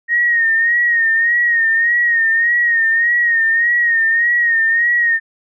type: tone with vibrato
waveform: sine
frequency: 1861 Hz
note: A#6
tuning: 3 cents flat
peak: -11 dBFS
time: 0.08-5.2 s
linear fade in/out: 50 ms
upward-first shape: sine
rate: 1.7 Hz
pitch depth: 56 cents each way
effects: none